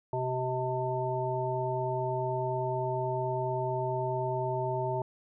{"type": "harmonic tone", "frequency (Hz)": 127.9, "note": "C3", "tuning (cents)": -39, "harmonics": [1, 3, 5, 7], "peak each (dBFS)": [-34, -34, -34, -34], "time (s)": [0.13, 5.02], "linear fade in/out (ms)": 2, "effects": []}